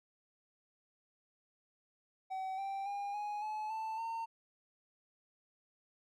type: tone with pitch steps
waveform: triangle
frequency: 760 / 783.2 / 807.1 / 831.7 / 857 / 883.2 / 910.1 Hz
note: F#5 / G5 / G#5 / G#5 / A5 / A5 / A#5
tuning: +46 / -2 / -50 / +2 / -46 / +6 / -42 cents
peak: -35 dBFS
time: 2.3-4.26 s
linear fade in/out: 20 ms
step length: 280 ms
effects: none